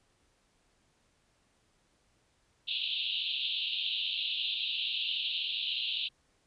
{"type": "band-pass noise", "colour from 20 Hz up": "pink", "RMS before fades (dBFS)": -34, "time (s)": [2.67, 6.09], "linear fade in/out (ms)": 20, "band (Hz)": [2700, 4000], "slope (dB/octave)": 96, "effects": ["pink hiss -71 dBFS RMS until 6.46 s", "resampled to 22050 Hz"]}